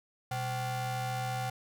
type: ring-modulated tone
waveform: 45% pulse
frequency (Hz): 320.7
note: E4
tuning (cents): -48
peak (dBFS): -29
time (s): 0.31-1.5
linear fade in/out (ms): 5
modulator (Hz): 444
effects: none